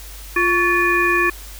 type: harmonic tone with a mistuned harmonic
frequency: 349.2 Hz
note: F4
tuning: in tune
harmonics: 1 / 3 / 5 / 7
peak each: -20 / -20 / -18 / -20 dBFS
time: 0.36-1.3 s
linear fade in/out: 5 ms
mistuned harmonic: 3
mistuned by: +120 cents
effects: added 50 Hz sine -35 dBFS peak until 1.59 s + white hiss -39 dBFS RMS until 1.59 s